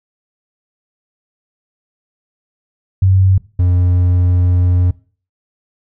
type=tone pair in turn; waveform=sine / triangle; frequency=95 / 89.4 Hz; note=F#2 / F2; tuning=+46 / +41 cents; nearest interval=minor second; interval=105 cents; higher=first; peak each=-7 dBFS; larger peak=neither; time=3.02-3.38 / 3.59-4.91 s; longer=second; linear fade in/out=5 ms; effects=noise-tail reverb RT60 0.4 s tail -20 dB re dry